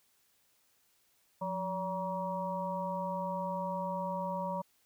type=harmonic tone with a mistuned harmonic; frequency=190 Hz; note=F#3; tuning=46 cents sharp; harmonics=1 / 3 / 5 / 6; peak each=-39 / -38 / -36 / -47 dBFS; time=1.41-4.62 s; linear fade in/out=10 ms; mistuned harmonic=1; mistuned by=-110 cents; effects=white hiss -71 dBFS RMS until 4.85 s

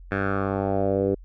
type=tone with low-pass filter sweep; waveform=10% pulse; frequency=98 Hz; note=G2; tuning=in tune; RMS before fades=-24 dBFS; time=0.11-1.15 s; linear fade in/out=10 ms; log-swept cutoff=1800 to 420 Hz; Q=3.3; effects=added 44 Hz sine -41 dBFS peak until 1.24 s

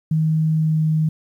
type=tone with pitch glide; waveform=sine; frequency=157.7 to 156.7 Hz; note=D#3 to D#3; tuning=+24 to +13 cents; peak=-15 dBFS; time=0.11-1.09 s; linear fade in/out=5 ms; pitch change=-11 cents; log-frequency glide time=0.55-0.8 s; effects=9-bit

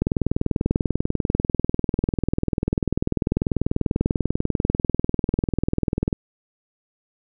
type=click train; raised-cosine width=3 ms; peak=-7 dBFS; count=125; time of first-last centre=0.02-6.128 s; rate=20.3 Hz; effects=none

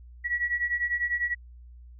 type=beating tone pair; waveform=sine; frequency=1923 / 1933 Hz; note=B6 / B6; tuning=-47 / -38 cents; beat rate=10 Hz; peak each=-30 / -27 dBFS; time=0.24-1.35 s; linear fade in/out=20 ms; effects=added 60 Hz sine -45 dBFS peak until 1.99 s

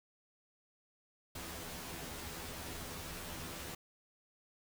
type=noise with comb filter; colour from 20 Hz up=pink; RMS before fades=-45 dBFS; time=1.35-3.75 s; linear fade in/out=5 ms; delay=12 ms; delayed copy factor=+0.95; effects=none

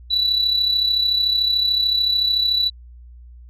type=tone with amplitude modulation; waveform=sine; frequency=3951 Hz; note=B7; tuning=in tune; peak=-12 dBFS; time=0.1-2.7 s; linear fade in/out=20 ms; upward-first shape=sine; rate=33.6 Hz; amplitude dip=60%; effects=tanh soft clip ceiling -11 dBFS + added 60 Hz sine -39 dBFS peak until 3.49 s

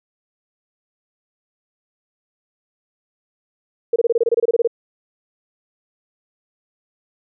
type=tone bursts; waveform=sine; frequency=466.2 Hz; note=A#4; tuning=in tune; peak=-12 dBFS; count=14; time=3.93-4.675 s; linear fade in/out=5 ms; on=30 ms; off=25 ms; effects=none

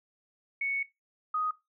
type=tone pair in turn; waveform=sine; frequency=2217 / 1248.1 Hz; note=C#7 / D#6; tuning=0 / +5 cents; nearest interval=minor seventh; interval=995 cents; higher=first; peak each=-28 / -27 dBFS; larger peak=second; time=0.61-0.83 / 1.34-1.51 s; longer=first; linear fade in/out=5 ms; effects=noise-tail reverb RT60 0.2 s tail -18 dB re dry

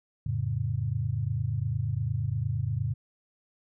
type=chord; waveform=sine; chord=F augmented; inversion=none; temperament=equal; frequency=87.31 / 110 / 138.59 Hz; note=F2 / A2 / C#3; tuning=0 / 0 / 0 cents; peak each=-34 / -29 / -31 dBFS; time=0.26-2.94 s; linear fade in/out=5 ms; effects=none

